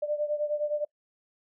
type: beating tone pair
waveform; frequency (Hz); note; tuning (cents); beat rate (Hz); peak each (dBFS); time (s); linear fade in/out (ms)
sine; 593 / 602.7; D5 / D5; +17 / +45; 9.7; -28 / -32; 0.02-0.85; 10
effects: noise-tail reverb RT60 0.1 s tail -26 dB re dry